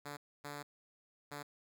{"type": "tone bursts at uneven times", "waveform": "5% pulse", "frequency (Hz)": 145.2, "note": "D3", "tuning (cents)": -19, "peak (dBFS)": -32, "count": 3, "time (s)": [[0.05, 0.17], [0.44, 0.63], [1.31, 1.43]], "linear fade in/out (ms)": 10, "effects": []}